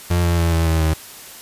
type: tone with pitch steps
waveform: 35% pulse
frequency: 87.31 / 85.61 / 83.95 / 82.31 / 80.71 / 79.14 Hz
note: F2 / F2 / E2 / E2 / E2 / D#2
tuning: 0 / -34 / +32 / -2 / -36 / +30 cents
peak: -13 dBFS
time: 0.1-0.94 s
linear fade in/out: 10 ms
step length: 140 ms
effects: white hiss -38 dBFS RMS until 1.41 s + resampled to 32000 Hz